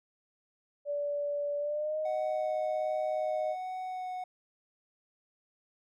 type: tone with pitch glide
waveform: sine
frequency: 579 to 620.6 Hz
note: D5 to D#5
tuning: -25 to -5 cents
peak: -30 dBFS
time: 0.85-3.56 s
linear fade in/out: 50 ms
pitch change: +120 cents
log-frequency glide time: 1.58-1.98 s
type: tone with vibrato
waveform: triangle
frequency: 740 Hz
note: F#5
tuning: in tune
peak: -33 dBFS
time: 2.05-4.24 s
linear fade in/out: 5 ms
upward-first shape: sine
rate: 1.3 Hz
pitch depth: 10 cents each way
effects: none